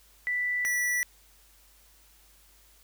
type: tone pair in turn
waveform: sine / square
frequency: 1975.5 / 1958.5 Hz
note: B6 / B6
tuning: 0 / -15 cents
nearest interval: unison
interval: 15 cents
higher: first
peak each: -26 dBFS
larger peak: neither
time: 0.27-0.65 / 0.65-1.03 s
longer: neither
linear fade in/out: 0 ms
effects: added 50 Hz sine -61 dBFS peak until 2.83 s + white hiss -60 dBFS RMS until 2.83 s